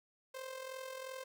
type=tone with amplitude modulation; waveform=sawtooth; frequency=523.3 Hz; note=C5; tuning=in tune; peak=-37 dBFS; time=0.34-1.24 s; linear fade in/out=10 ms; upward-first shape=sine; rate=42.8 Hz; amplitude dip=60%; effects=13-bit